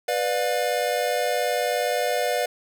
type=chord; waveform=square; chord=B diminished; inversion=none; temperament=just; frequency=493.9 / 592.7 / 711.2 Hz; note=B4 / D5 / F5; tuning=0 / +16 / +31 cents; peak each=-27 dBFS; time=0.08-2.46 s; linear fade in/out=5 ms; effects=none